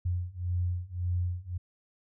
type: beating tone pair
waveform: sine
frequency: 88 / 89.8 Hz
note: F2 / F2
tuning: +14 / +49 cents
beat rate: 1.8 Hz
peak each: -32 / -31 dBFS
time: 0.05-1.58 s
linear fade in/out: 10 ms
effects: none